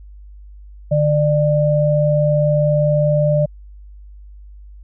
sine tone pair together, 149.18 / 596 Hz, D3 / D5, +27 / +25 cents, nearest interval 2 octaves, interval 2398 cents, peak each -15 dBFS, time 0.91-3.46 s, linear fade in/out 10 ms, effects added 50 Hz sine -36 dBFS peak until 4.83 s

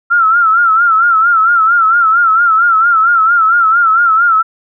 sine tone with vibrato, 1354 Hz, E6, 46 cents sharp, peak -6 dBFS, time 0.1-4.43 s, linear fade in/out 20 ms, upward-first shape sine, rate 4.4 Hz, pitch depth 90 cents each way, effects none

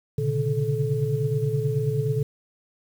sine tone cluster, 119.1 / 136.7 / 146.1 / 434 Hz, A#2 / C#3 / D3 / A4, +38 / -24 / -9 / -24 cents, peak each -27 dBFS, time 0.18-2.23 s, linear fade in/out 5 ms, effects 8-bit

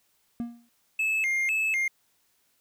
triangle tone with exponential decay, 236.2 Hz, A#3, 23 cents sharp, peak -24 dBFS, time 0.4-0.69 s, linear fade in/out 0 ms, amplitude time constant 62 ms
triangle tone with vibrato, 2349 Hz, D7, in tune, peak -22 dBFS, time 0.99-1.88 s, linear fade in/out 5 ms, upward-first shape square, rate 2 Hz, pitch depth 180 cents each way
effects white hiss -69 dBFS RMS until 2.6 s

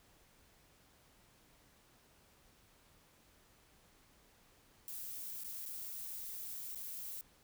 violet noise with dropouts, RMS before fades -45 dBFS, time 4.88-7.21 s, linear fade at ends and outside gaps 0 ms, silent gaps 5.436-5.445 / 5.654-5.66 / 6.748-6.757 s, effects pink hiss -67 dBFS RMS until 7.43 s

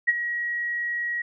sine tone with ADSR envelope, 1905 Hz, A#6, 37 cents sharp, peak -14 dBFS, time 0.07-1.22 s, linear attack 19 ms, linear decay 30 ms, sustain -11 dB, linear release 6 ms, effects none

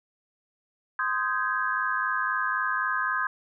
sine chord, Ab major seventh, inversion first, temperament just, 1038.3 / 1245.9 / 1557.4 / 1661.2 Hz, C6 / Eb6 / G6 / Ab6, -14 / +2 / -12 / 0 cents, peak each -30 dBFS, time 0.99-3.27 s, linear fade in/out 2 ms, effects none

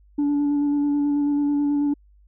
sine tone with vibrato, 289 Hz, D4, 28 cents flat, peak -16 dBFS, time 0.18-1.94 s, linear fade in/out 10 ms, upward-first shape square, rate 9.2 Hz, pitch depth 12 cents each way, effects tanh soft clip ceiling -17 dBFS + added 50 Hz sine -51 dBFS peak until 2.27 s

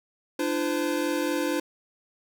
square tone cluster, 296.4 / 340.6 / 514 Hz, D4 / F4 / C5, +16 / -43 / -31 cents, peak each -29 / -30 / -31 dBFS, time 0.39-1.6 s, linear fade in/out 5 ms, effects none

